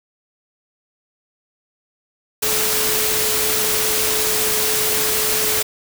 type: tone in noise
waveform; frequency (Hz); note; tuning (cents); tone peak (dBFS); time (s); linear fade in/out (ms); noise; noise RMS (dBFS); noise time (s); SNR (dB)
sine; 431.7; A4; -33; -26; 2.42-5.63; 10; white; -19; 2.42-5.63; -10
effects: none